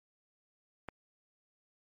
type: click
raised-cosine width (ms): 0.5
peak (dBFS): -25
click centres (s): 0.887
effects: MP3 64 kbps